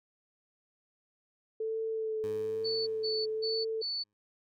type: tone with vibrato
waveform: sine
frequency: 440 Hz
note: A4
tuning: in tune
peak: -31 dBFS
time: 1.6-3.82 s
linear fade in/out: 5 ms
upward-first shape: sine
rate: 1.1 Hz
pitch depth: 21 cents each way
type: tone with exponential decay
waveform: 15% pulse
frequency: 103.83 Hz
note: G#2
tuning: in tune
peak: -37 dBFS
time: 2.24-4.13 s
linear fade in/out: 0 ms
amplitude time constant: 410 ms
type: tone bursts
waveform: sine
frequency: 4474 Hz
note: C#8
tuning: 15 cents sharp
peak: -32 dBFS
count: 4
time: 2.64-4.04 s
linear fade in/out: 20 ms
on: 230 ms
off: 160 ms
effects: none